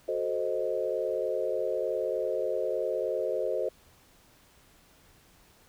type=chord; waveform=sine; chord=F# diminished seventh; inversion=none; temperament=equal; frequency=370 / 440 / 523.3 / 622.3 Hz; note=F#4 / A4 / C5 / Eb5; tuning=0 / 0 / 0 / 0 cents; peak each=-35 / -33 / -31 / -33 dBFS; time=0.08-3.69 s; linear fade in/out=5 ms; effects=pink hiss -60 dBFS RMS until 5.68 s